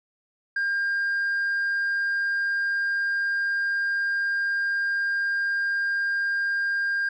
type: tone with tanh clipping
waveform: sine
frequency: 1604 Hz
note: G6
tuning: 39 cents sharp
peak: -23 dBFS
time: 0.56-7.09 s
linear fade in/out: 5 ms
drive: 1 dB
effects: none